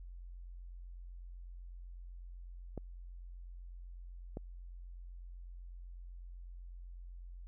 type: clicks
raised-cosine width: 2 ms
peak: -28 dBFS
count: 2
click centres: 2.777 / 4.371 s
effects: added 44 Hz sine -46 dBFS peak until 7.47 s